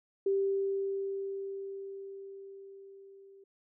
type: tone with level ramp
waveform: sine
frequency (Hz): 392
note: G4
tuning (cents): 0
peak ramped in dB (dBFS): -25 to -53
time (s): 0.26-3.44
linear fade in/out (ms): 5
effects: none